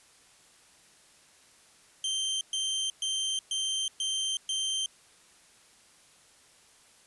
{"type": "tone bursts", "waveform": "sawtooth", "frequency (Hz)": 3136, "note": "G7", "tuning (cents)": 0, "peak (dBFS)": -25, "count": 6, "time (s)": [2.04, 4.86], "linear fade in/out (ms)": 2, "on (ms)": 370, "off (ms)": 120, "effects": ["white hiss -59 dBFS RMS until 7.06 s", "resampled to 24000 Hz"]}